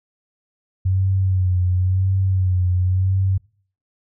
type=tone with vibrato; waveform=sine; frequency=93 Hz; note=F#2; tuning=9 cents sharp; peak=-15 dBFS; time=0.85-3.38 s; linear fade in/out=10 ms; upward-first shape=sine; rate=0.95 Hz; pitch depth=50 cents each way; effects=noise-tail reverb RT60 0.5 s tail -25 dB re dry